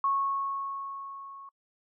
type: tone with level ramp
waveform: sine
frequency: 1100 Hz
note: C#6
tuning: 14 cents flat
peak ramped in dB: -23 to -44 dBFS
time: 0.04-1.49 s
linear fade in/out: 2 ms
effects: noise-tail reverb RT60 0.1 s tail -26 dB re dry